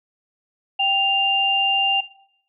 sine tone pair together, 783 / 2794 Hz, G5 / F7, -2 / 0 cents, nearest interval octave + minor seventh, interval 2202 cents, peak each -22 / -18 dBFS, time 0.79-2.01 s, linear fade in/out 10 ms, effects noise-tail reverb RT60 0.7 s tail -17 dB re dry

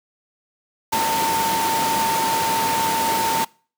sine tone in noise, 903 Hz, A5, 45 cents sharp, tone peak -19 dBFS, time 0.92-3.45 s, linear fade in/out 10 ms, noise pink, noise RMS -23 dBFS, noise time 0.92-3.45 s, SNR +1 dB, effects noise-tail reverb RT60 0.4 s tail -24 dB re dry + high-pass 200 Hz 12 dB/octave

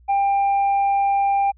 triangle tone, 795 Hz, G5, 24 cents sharp, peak -14 dBFS, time 0.08-1.52 s, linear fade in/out 20 ms, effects added 60 Hz sine -48 dBFS peak until 1.57 s + resampled to 8000 Hz

